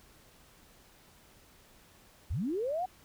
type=linear sweep; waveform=sine; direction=up; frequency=52.3 to 763 Hz; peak=-30 dBFS; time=2.3-2.86 s; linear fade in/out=10 ms; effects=pink hiss -60 dBFS RMS until 3.04 s